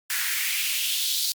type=noise with high-pass filter sweep; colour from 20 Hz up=white; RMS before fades=-26 dBFS; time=0.1-1.32 s; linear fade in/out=0 ms; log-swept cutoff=1600 to 4300 Hz; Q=3.2; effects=Opus 48 kbps